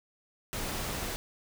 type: noise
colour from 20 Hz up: pink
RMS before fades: -35 dBFS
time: 0.53-1.16 s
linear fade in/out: 0 ms
effects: none